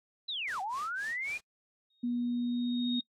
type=linear two-way sweep; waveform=sine; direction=down then up; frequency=4061 to 730 to 2470 Hz; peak=-33 dBFS; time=0.28-1.38 s; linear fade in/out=10 ms; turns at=0.61 s
type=noise with tremolo; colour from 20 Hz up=white; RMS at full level=-45 dBFS; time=0.47-1.41 s; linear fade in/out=10 ms; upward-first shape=sine; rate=3.8 Hz; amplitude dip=100%
type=tone with exponential growth; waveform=sine; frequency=3729 Hz; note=A#7; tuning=in tune; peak=-31 dBFS; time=1.9-3.01 s; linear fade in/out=5 ms; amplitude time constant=240 ms
type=tone with pitch glide; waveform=sine; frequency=241.7 to 243.5 Hz; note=B3 to B3; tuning=-37 to -24 cents; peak=-29 dBFS; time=2.03-3 s; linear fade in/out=10 ms; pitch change=+13 cents; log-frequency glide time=2.49-2.85 s
effects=noise-tail reverb RT60 0.1 s tail -24 dB re dry + low-pass 7000 Hz 12 dB/octave